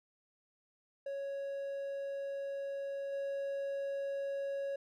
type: tone with level steps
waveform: triangle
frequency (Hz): 554.4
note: C#5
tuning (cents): 0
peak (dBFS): -35 / -33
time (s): 1.06-4.76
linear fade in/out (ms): 5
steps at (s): 3.12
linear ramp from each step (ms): 10
effects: none